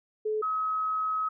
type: tone pair in turn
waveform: sine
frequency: 430 / 1276.7 Hz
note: A4 / D#6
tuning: -40 / +44 cents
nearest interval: octave + perfect fifth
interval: 1884 cents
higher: second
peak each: -26 dBFS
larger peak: neither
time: 0.25-0.42 / 0.42-1.29 s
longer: second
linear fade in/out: 10 ms
effects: none